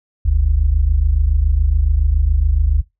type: tone pair together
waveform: sine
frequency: 46.37 / 73.5 Hz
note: F#1 / D2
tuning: +5 / +2 cents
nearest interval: minor sixth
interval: 797 cents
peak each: -13 dBFS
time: 0.25-2.82 s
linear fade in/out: 10 ms
effects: noise-tail reverb RT60 0.2 s tail -23 dB re dry + tanh soft clip ceiling -5 dBFS